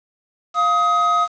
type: tone pair together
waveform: triangle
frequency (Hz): 698.5 / 1261.6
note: F5 / D#6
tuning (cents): 0 / +24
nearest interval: minor seventh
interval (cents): 1024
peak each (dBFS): -20 / -13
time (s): 0.54-1.28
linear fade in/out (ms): 50
effects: resampled to 16000 Hz + 7-bit